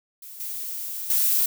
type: noise with level steps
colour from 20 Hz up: violet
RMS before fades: -41 / -32 / -21 dBFS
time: 0.22-1.46 s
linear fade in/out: 5 ms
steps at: 0.4 / 1.1 s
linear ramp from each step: 2 ms
effects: none